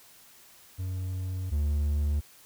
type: tone pair in turn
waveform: triangle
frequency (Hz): 92.5 / 73.42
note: F#2 / D2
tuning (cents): 0 / 0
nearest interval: major third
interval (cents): 400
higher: first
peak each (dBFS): -28 / -22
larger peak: second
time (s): 0.78-1.51 / 1.51-2.21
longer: first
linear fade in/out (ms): 20
effects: white hiss -55 dBFS RMS until 2.45 s